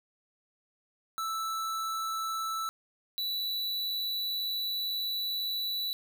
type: tone pair in turn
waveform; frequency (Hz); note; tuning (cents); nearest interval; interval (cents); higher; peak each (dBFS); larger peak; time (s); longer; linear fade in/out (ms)
square; 1318.5 / 3951; E6 / B7; 0 / 0; octave + perfect fifth; 1900; second; -32 / -31; second; 1.18-2.69 / 3.18-5.93; second; 0
effects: none